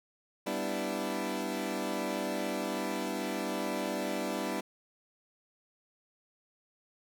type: chord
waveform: 20% pulse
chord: E minor seventh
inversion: first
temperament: equal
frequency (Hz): 196 / 246.9 / 293.7 / 329.6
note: G3 / B3 / D4 / E4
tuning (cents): 0 / 0 / 0 / 0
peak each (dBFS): -33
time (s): 0.46-4.61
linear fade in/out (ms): 10
effects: none